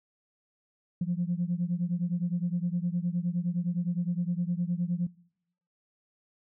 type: beating tone pair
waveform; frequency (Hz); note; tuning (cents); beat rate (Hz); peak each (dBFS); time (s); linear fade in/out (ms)
sine; 171.3 / 181; F3 / F#3; -33 / -38; 9.7; -29; 1.01-5.07; 5
effects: noise-tail reverb RT60 0.8 s tail -25 dB re dry + tanh soft clip ceiling -20 dBFS